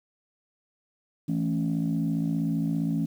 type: chord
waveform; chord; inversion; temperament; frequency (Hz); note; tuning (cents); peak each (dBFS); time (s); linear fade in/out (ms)
sine; A major; second; equal; 164.81 / 220 / 277.2; E3 / A3 / C#4; 0 / 0 / 0; -26 / -29 / -28; 1.28-3.06; 10
effects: tanh soft clip ceiling -18 dBFS + 9-bit